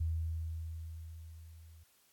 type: tone with level ramp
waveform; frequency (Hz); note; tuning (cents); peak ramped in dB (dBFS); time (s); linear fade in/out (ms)
sine; 81.1; E2; -28; -30 to -54; 0-1.84; 10
effects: white hiss -69 dBFS RMS until 2.12 s + AAC 64 kbps